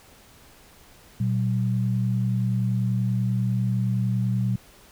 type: tone pair together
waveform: sine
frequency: 119.8 / 190.17 Hz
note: A#2 / F#3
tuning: +48 / +48 cents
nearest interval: minor sixth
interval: 800 cents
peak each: -22 / -26 dBFS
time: 1.2-4.56 s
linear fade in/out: 5 ms
effects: pink hiss -52 dBFS RMS until 4.91 s